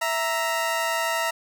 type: tone pair together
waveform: 20% pulse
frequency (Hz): 659.8 / 934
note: E5 / A#5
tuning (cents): +1 / +3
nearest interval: tritone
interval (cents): 602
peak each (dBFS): -21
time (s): 0.01-1.31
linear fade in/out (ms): 10
effects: none